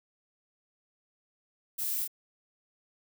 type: noise with echo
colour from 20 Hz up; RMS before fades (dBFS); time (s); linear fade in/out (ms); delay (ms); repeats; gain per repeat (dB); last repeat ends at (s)
violet; -34; 1.78-2.05; 10; 28; 1; -2; 2.078
effects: none